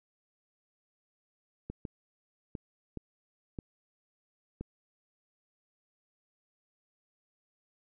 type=clicks; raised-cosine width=3 ms; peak=-25 dBFS; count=6; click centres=1.7 / 1.852 / 2.552 / 2.973 / 3.588 / 4.61 s; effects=none